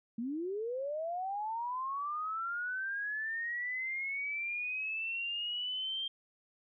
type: linear sweep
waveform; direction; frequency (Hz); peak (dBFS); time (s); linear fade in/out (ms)
sine; up; 220 to 3189; -34; 0.18-6.08; 5
effects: none